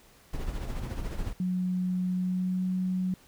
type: noise with tremolo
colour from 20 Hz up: brown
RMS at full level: -31 dBFS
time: 0.33-1.33 s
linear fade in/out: 5 ms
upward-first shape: sine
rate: 14 Hz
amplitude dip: 50%
type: tone with pitch glide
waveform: sine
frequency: 182.5 to 184.62 Hz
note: F#3 to F#3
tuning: -24 to -4 cents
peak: -26 dBFS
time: 1.4-3.14 s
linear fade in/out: 2 ms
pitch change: +20 cents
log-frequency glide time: 2.13-2.69 s
effects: pink hiss -58 dBFS RMS until 3.27 s